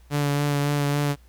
sawtooth tone with vibrato, 144.3 Hz, D3, 30 cents flat, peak -17 dBFS, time 0.1-1.16 s, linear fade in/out 50 ms, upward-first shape sine, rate 3.6 Hz, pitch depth 18 cents each way, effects added 60 Hz sine -49 dBFS peak until 1.28 s + pink hiss -61 dBFS RMS until 1.28 s

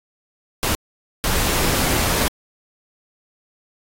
pink noise bursts at uneven times, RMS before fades -20 dBFS, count 2, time 0.63-0.75 / 1.24-2.28 s, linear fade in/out 0 ms, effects AAC 48 kbps

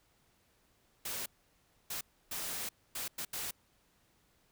white noise bursts at uneven times, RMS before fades -39 dBFS, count 6, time 1.05-1.26 / 1.9-2.01 / 2.31-2.69 / 2.95-3.08 / 3.18-3.25 / 3.33-3.51 s, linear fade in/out 5 ms, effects pink hiss -71 dBFS RMS until 4.51 s

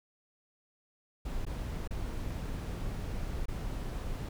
brown noise with dropouts, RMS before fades -36 dBFS, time 1.25-4.29 s, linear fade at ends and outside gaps 5 ms, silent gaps 1.452-1.465 / 1.876-1.907 / 3.457-3.482 s, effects none

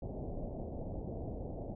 pink low-pass noise, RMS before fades -41 dBFS, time 0.02-1.75 s, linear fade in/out 5 ms, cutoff 730 Hz, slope 48 dB/octave, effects none

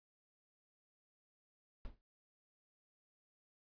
brown noise with exponential decay, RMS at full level -42 dBFS, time 1.85-2.01 s, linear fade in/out 0 ms, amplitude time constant 33 ms, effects resampled to 11025 Hz

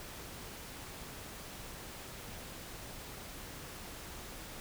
silence, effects pink hiss -47 dBFS RMS until 4.6 s

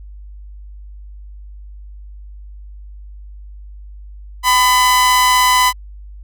sawtooth tone with amplitude modulation, 1004 Hz, B5, 28 cents sharp, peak -4 dBFS, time 4.43-5.73 s, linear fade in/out 50 ms, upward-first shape sine, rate 224 Hz, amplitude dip 45%, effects added 50 Hz sine -32 dBFS peak until 6.23 s

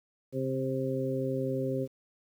harmonic tone with a mistuned harmonic, 132 Hz, C3, 16 cents sharp, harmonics 1 / 2 / 3 / 4, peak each -34 / -34 / -34 / -34 dBFS, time 0.32-1.88 s, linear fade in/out 50 ms, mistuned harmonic 1, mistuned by +25 cents, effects 10-bit

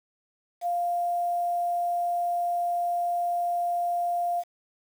sine tone with quantisation, 698.5 Hz, F5, in tune, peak -24 dBFS, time 0.61-4.44 s, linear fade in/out 50 ms, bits 8, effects none

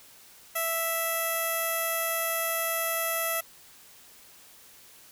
15% pulse tone with low-pass filter, 659.3 Hz, E5, in tune, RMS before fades -29 dBFS, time 0.55-3.41 s, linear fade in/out 10 ms, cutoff 12000 Hz, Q 9.9, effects white hiss -53 dBFS RMS until 5.11 s

